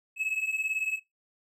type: beating tone pair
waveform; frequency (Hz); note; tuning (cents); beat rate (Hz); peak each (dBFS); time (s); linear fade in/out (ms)
triangle; 2569 / 2587; E7 / E7; -45 / -33; 18; -32 / -28; 0.16-1; 50
effects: noise-tail reverb RT60 0.2 s tail -22 dB re dry